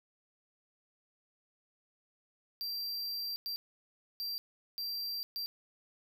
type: tone bursts at uneven times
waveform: square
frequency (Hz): 4716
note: D8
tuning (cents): +6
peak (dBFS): -36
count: 5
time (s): 2.61-3.36 / 3.46-3.56 / 4.2-4.38 / 4.78-5.23 / 5.36-5.46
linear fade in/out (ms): 0
effects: none